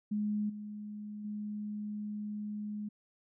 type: tone with level steps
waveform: sine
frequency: 209.4 Hz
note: G#3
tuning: 15 cents sharp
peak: -30 / -40 / -36 dBFS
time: 0.11-2.89 s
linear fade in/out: 10 ms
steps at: 0.49 / 1.24 s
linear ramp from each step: 10 ms
effects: none